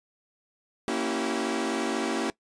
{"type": "chord", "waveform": "sawtooth", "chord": "A# diminished seventh", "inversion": "none", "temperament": "equal with one note detuned", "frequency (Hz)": [233.1, 277.2, 329.6, 383.9], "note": ["A#3", "C#4", "E4", "G4"], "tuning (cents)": [0, 0, 0, -36], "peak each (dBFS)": -28, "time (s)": [0.88, 2.3], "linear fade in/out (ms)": 0, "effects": ["noise-tail reverb RT60 0.1 s tail -20 dB re dry", "resampled to 22050 Hz"]}